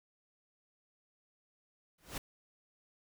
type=noise with exponential growth; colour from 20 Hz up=pink; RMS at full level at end=-36 dBFS; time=1.98-2.18 s; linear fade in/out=5 ms; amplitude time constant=43 ms; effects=none